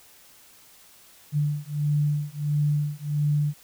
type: beating tone pair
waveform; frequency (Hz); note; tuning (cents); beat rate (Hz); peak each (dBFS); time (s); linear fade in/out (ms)
sine; 146.83 / 148.33; D3 / D3; 0 / +18; 1.5; -25; 1.32-3.54; 50
effects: white hiss -53 dBFS RMS until 3.63 s